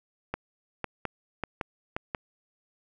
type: clicks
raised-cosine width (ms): 0.5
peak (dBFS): -15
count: 7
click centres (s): 0.34 / 0.843 / 1.053 / 1.437 / 1.612 / 1.965 / 2.148
effects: none